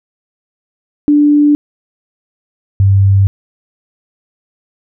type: tone pair in turn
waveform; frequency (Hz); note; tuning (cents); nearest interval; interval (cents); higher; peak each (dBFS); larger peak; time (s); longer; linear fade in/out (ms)
sine; 293.7 / 98.01; D4 / G2; 0 / 0; octave + perfect fifth; 1900; first; -5; neither; 1.08-1.55 / 2.8-3.27; neither; 0
effects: none